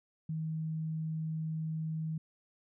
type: tone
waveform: sine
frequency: 158.7 Hz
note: D#3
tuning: 35 cents sharp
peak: -33 dBFS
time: 0.29-2.18 s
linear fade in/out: 5 ms
effects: none